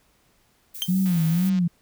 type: noise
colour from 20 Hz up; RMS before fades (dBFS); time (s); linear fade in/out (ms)
violet; -37; 0.74-1.5; 10
type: tone with exponential decay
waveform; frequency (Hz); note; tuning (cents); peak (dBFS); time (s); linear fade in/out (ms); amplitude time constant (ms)
40% pulse; 3151; G7; +8; -18; 0.82-0.9; 0; 17
type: tone with vibrato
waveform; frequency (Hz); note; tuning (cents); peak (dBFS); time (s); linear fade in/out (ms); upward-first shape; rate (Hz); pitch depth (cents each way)
sine; 175.2; F3; +6; -18; 0.88-1.68; 10; sine; 2; 150
type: click train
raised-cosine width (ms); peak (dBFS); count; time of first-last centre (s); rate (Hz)
0.2; -25; 95; 1.06-1.588; 178
effects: pink hiss -63 dBFS RMS until 1.81 s